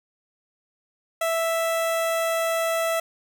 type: tone with notch filter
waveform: sawtooth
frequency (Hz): 659.3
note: E5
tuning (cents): 0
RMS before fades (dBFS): -24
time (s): 1.21-3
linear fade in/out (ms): 5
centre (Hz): 4700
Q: 1.9
effects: none